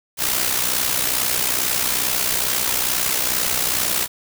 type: noise with amplitude modulation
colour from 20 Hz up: white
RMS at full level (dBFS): -18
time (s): 0.17-4.08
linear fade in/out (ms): 50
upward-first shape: sine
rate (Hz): 62.3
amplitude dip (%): 60
effects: none